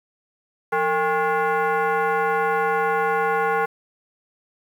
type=tone with frequency modulation; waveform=sine; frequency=174.61 Hz; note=F3; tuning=in tune; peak=-18 dBFS; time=0.72-3.66 s; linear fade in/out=10 ms; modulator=629 Hz; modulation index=2.2; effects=8-bit